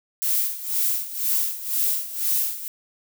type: noise with tremolo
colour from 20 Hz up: violet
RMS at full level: -21 dBFS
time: 0.22-2.68 s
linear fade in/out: 0 ms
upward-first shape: sine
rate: 2 Hz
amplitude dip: 80%
effects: none